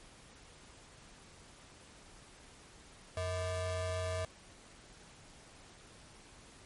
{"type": "ring-modulated tone", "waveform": "square", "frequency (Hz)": 275.6, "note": "C#4", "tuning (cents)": -10, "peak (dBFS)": -32, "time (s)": [3.17, 4.25], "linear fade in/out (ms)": 2, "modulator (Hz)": 365, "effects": ["pink hiss -57 dBFS RMS until 6.65 s", "MP3 48 kbps"]}